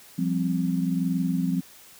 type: chord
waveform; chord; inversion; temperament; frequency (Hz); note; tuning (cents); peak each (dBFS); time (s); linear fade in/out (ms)
sine; F suspended second; none; equal; 174.61 / 196 / 261.6; F3 / G3 / C4; 0 / 0 / 0; -25 / -29 / -27; 0.18-1.61; 10
effects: white hiss -50 dBFS RMS until 1.99 s